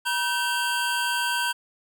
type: tone cluster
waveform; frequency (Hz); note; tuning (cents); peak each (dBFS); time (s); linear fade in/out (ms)
square; 962 / 1538 / 2711 / 3214; B5 / G6 / E7 / G7; -46 / -33 / +48 / +43; -29 / -27 / -35 / -32; 0.05-1.53; 20
effects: 10-bit